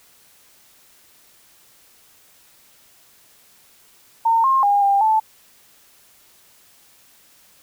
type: tone with pitch steps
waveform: sine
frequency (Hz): 911 / 1066 / 810 / 797 / 875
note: A#5 / C6 / G#5 / G5 / A5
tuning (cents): -40 / +32 / -43 / +28 / -10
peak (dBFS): -13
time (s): 4.25-5.2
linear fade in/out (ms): 10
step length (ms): 190
effects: white hiss -53 dBFS RMS until 7.62 s